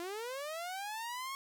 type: linear sweep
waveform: sawtooth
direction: up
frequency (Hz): 335.7 to 1100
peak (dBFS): -35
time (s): 0-1.35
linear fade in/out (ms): 0
effects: none